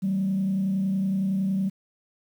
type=tone with frequency modulation; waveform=sine; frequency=192.4 Hz; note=G3; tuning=32 cents flat; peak=-21 dBFS; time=0.02-1.7 s; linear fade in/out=20 ms; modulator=30.8 Hz; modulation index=0.37; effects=tanh soft clip ceiling -18 dBFS + 9-bit